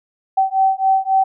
sine beating tone pair, 767 / 770.7 Hz, G5 / G5, -38 / -30 cents, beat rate 3.7 Hz, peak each -16 dBFS, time 0.37-1.24 s, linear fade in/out 10 ms, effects none

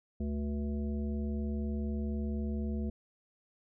harmonic tone with a mistuned harmonic, 73 Hz, D2, 10 cents flat, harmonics 1 / 3 / 5 / 7 / 9, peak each -34 / -35 / -45 / -48 / -52 dBFS, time 0.2-2.9 s, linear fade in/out 5 ms, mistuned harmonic 7, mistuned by -90 cents, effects none

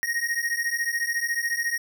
square beating tone pair, 1864.7 / 1878.7 Hz, A#6 / A#6, 0 / +13 cents, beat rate 14 Hz, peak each -28 dBFS, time 0.03-1.78 s, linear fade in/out 0 ms, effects none

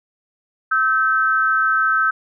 sine tone pair together, 1300 / 1546 Hz, E6 / G6, -24 / -24 cents, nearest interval minor third, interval 300 cents, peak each -17 dBFS, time 0.71-2.11 s, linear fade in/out 10 ms, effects none

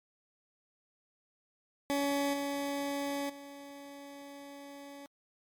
20% pulse tone with level steps, 282 Hz, C#4, 30 cents sharp, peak -24 / -28 / -41 dBFS, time 1.9-5.06 s, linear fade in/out 0 ms, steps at 2.33 / 3.29 s, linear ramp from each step 10 ms, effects MP3 96 kbps

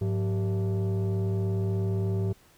sine tone with frequency modulation, 103.6 Hz, G#2, 4 cents flat, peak -22 dBFS, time 0.01-2.33 s, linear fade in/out 10 ms, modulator 284 Hz, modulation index 0.77, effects tanh soft clip ceiling -23 dBFS + pink hiss -59 dBFS RMS until 2.57 s

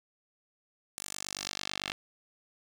10% pulse tone with band-pass filter sweep, 49 Hz, G1, in tune, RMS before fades -39 dBFS, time 0.98-1.92 s, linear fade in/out 0 ms, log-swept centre 9200 to 3100 Hz, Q 1.5, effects none

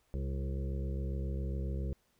harmonic tone with a mistuned harmonic, 67.3 Hz, C2, 49 cents sharp, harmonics 1 / 2 / 3 / 5 / 6 / 7 / 8, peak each -34 / -40 / -44 / -48 / -50 / -51 / -52 dBFS, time 0.14-1.93 s, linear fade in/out 0 ms, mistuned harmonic 6, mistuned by +21 cents, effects pink hiss -73 dBFS RMS until 2.19 s

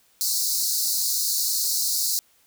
pink high-pass noise, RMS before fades -24 dBFS, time 0.21-2.19 s, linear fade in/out 0 ms, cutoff 4100 Hz, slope 96 dB/octave, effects white hiss -61 dBFS RMS until 2.46 s

